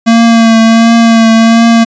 square tone with vibrato, 227.8 Hz, A#3, 40 cents flat, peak -3 dBFS, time 0.06-1.85 s, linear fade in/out 20 ms, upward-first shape triangle, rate 1.4 Hz, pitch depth 29 cents each way, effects resampled to 16000 Hz

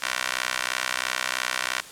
15% pulse tone with high-pass filter, 63 Hz, B1, 35 cents sharp, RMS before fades -28 dBFS, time 0.02-1.81 s, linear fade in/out 5 ms, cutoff 1500 Hz, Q 1.1, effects white hiss -43 dBFS RMS until 1.91 s + low-pass 10000 Hz 12 dB/octave

